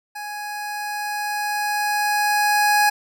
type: tone with level ramp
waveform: 25% pulse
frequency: 832 Hz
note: G#5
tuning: 3 cents sharp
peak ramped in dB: -26 to -10 dBFS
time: 0.15-2.9 s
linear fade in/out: 10 ms
effects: none